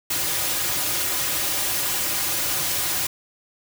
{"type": "noise with comb filter", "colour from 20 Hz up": "white", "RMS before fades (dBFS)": -24, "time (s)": [0.1, 3.07], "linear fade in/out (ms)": 5, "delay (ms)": 4.5, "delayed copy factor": -0.65, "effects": []}